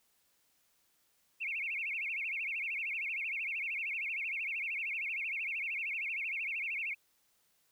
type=tone with vibrato; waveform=sine; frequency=2414 Hz; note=D7; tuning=47 cents sharp; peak=-34 dBFS; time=1.4-6.95 s; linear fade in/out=20 ms; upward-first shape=sine; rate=13 Hz; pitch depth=220 cents each way; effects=white hiss -73 dBFS RMS until 7.71 s